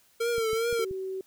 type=tone with vibrato; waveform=square; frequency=456.4 Hz; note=A#4; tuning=37 cents flat; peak=-26 dBFS; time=0.2-0.85 s; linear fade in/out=10 ms; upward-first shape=triangle; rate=2.5 Hz; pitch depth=76 cents each way
type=clicks; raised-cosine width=5 ms; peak=-30 dBFS; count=4; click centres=0.382 / 0.532 / 0.728 / 0.911 s
type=tone; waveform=sine; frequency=379.9 Hz; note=F#4; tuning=46 cents sharp; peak=-31 dBFS; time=0.79-1.21 s; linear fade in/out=2 ms
effects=white hiss -63 dBFS RMS until 1.26 s